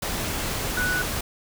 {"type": "tone in noise", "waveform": "sine", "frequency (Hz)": 1480, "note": "F#6", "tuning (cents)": 0, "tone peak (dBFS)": -23, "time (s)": [0.77, 1.02], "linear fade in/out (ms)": 5, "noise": "pink", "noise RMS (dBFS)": -28, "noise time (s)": [0.02, 1.21], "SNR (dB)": 2, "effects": []}